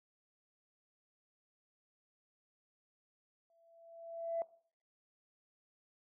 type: tone with exponential growth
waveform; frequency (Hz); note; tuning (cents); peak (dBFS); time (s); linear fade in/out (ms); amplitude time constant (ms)
sine; 668; E5; +23; -31; 3.5-4.42; 1; 200
effects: noise-tail reverb RT60 0.5 s tail -20 dB re dry + tanh soft clip ceiling -27 dBFS